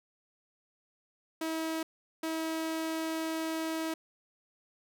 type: tone bursts at uneven times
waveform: sawtooth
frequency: 321.8 Hz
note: E4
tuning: 42 cents flat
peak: -28 dBFS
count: 2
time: 1.41-1.83 / 2.23-3.94 s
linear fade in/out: 5 ms
effects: none